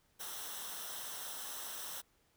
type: noise with comb filter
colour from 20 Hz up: white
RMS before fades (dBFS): -44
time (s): 0.19-2.02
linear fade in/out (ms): 20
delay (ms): 0.43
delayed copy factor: -0.65
effects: pink hiss -73 dBFS RMS until 2.36 s